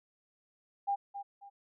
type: tone with echo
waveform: sine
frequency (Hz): 801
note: G5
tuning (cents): +37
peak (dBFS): -28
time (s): 0.87-0.96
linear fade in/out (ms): 20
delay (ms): 270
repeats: 2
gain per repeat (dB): -10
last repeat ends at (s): 1.5
effects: none